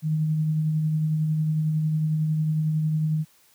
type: tone with tremolo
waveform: sine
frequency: 155.56 Hz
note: D#3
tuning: in tune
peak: -19 dBFS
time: 0.02-3.25 s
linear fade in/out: 50 ms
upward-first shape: triangle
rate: 11 Hz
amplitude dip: 30%
effects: white hiss -59 dBFS RMS until 3.54 s + high-pass 80 Hz 12 dB/octave